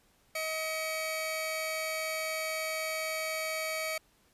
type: tone pair together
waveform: sawtooth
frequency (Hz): 634.6 / 2266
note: D#5 / C#7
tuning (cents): +34 / +37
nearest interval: octave + minor seventh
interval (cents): 2203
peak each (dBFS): -31 / -32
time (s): 0.35-3.98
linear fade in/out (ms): 5
effects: pink hiss -67 dBFS RMS until 4.33 s + resampled to 32000 Hz